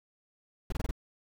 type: noise bursts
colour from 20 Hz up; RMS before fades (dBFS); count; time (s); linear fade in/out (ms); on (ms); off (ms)
brown; -29; 5; 0.7-0.911; 5; 23; 24
effects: none